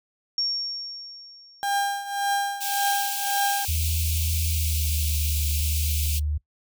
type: tone with exponential decay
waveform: sine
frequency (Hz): 5520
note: F8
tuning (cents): -21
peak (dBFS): -21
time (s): 0.38-2.04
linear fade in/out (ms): 1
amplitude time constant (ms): 360
type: tone with tremolo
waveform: 35% pulse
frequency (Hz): 802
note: G5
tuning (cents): +39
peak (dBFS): -19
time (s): 1.63-3.65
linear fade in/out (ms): 0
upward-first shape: triangle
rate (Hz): 1.8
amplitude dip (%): 80
type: high-pass noise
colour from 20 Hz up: white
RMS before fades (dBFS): -30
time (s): 2.6-6.2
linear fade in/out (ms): 20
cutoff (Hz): 2300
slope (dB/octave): 96
type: tone with pitch glide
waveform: sine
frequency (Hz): 79.8 to 74.89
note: D#2 to D2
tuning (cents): +44 to +34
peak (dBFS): -23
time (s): 3.68-6.38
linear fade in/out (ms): 10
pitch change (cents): -110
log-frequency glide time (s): 4.49-4.99
effects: noise-tail reverb RT60 0.1 s tail -20 dB re dry